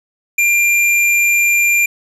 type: tone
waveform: square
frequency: 2386 Hz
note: D7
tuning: 27 cents sharp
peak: -11 dBFS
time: 0.38-1.86 s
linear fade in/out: 5 ms
effects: resampled to 32000 Hz + 7-bit